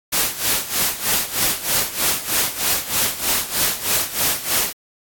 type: noise with tremolo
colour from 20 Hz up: white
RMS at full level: -17 dBFS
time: 0.12-4.73 s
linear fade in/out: 10 ms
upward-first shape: sine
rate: 3.2 Hz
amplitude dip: 80%
effects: AAC 64 kbps